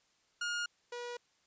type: tone pair in turn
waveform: sawtooth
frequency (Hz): 1425 / 483.2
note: F6 / B4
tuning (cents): +34 / -38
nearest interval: octave + perfect fifth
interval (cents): 1872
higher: first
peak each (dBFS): -30 / -36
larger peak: first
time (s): 0.41-0.66 / 0.92-1.17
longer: neither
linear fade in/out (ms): 5
effects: white hiss -72 dBFS RMS until 1.46 s + resampled to 16000 Hz